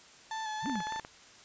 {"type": "tone with vibrato", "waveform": "35% pulse", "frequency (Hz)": 871, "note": "A5", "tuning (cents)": -18, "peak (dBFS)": -33, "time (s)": [0.31, 1], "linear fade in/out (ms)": 2, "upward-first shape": "square", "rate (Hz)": 3.4, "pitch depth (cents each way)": 23}
{"type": "linear two-way sweep", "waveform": "sine", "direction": "up then down", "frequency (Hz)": [84.6, 295.1, 149.7], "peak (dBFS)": -32, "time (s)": [0.62, 0.83], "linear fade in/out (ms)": 50, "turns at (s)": 0.68}
{"type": "clicks", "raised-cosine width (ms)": 0.5, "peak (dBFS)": -27, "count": 9, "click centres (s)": [0.659, 0.697, 0.756, 0.804, 0.87, 0.923, 0.961, 0.996, 1.049]}
{"effects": ["white hiss -55 dBFS RMS until 1.44 s", "resampled to 16000 Hz"]}